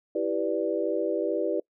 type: chord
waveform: sine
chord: E minor seventh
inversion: none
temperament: equal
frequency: 329.6 / 392 / 493.9 / 587.3 Hz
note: E4 / G4 / B4 / D5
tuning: 0 / 0 / 0 / 0 cents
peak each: -30 dBFS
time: 0.15-1.6 s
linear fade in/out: 5 ms
effects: noise-tail reverb RT60 0.1 s tail -25 dB re dry